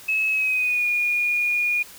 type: tone with pitch glide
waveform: sine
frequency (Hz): 2583 to 2438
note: E7 to D#7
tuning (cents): -36 to -36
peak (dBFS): -19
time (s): 0.08-1.83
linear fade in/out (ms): 10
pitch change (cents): -100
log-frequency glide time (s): 0.28-0.87
effects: white hiss -44 dBFS RMS until 1.98 s